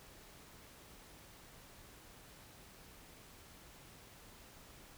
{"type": "silence", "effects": ["pink hiss -58 dBFS RMS until 4.97 s"]}